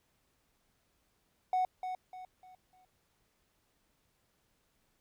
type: tone with echo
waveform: triangle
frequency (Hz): 740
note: F#5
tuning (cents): 0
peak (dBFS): -24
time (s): 1.53-1.65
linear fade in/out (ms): 2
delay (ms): 300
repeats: 4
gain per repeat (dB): -9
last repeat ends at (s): 2.85
effects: tanh soft clip ceiling -23 dBFS + pink hiss -75 dBFS RMS until 5 s